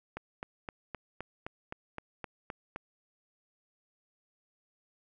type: click train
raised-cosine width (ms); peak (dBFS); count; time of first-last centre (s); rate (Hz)
0.5; -23; 11; 0.17-2.761; 3.86
effects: none